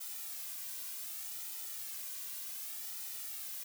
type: noise with flanger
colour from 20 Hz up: blue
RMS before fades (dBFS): -43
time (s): 0-3.64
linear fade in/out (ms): 10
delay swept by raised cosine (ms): 1.8 to 2.32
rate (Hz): 0.66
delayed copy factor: -0.6
effects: none